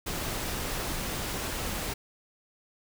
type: noise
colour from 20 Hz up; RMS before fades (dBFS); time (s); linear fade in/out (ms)
pink; -33; 0.06-1.94; 10
effects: none

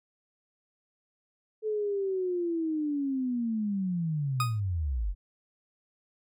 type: linear sweep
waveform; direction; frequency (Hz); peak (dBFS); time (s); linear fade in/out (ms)
sine; down; 437.2 to 41.38; -27; 1.62-5.15; 50
type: tone with exponential decay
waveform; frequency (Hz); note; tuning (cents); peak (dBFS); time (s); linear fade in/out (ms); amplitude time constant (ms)
40% pulse; 1244.5; D#6; 0; -23; 4.4-4.6; 2; 42
effects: none

